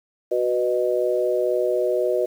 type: chord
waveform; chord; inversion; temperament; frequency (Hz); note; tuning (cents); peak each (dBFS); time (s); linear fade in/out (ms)
sine; B major; second; equal with one note detuned; 370 / 493.9 / 616.2; F#4 / B4 / D#5; 0 / 0 / -17; -23; 0.31-2.26; 10
effects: 8-bit